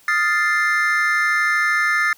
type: chord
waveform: triangle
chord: F dominant seventh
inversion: third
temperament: equal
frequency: 1244.5 / 1396.9 / 1760 / 2093 Hz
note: Eb6 / F6 / A6 / C7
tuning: 0 / 0 / 0 / 0 cents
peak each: -22 / -22 / -17 / -20 dBFS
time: 0.08-2.13 s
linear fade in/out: 2 ms
effects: white hiss -52 dBFS RMS until 2.17 s